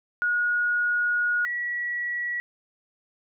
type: tone pair in turn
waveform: sine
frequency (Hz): 1447 / 1931.5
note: F#6 / B6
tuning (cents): -39 / -39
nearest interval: perfect fourth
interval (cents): 500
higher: second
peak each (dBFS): -21 / -26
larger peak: first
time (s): 0.22-1.45 / 1.45-2.4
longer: first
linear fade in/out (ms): 0
effects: none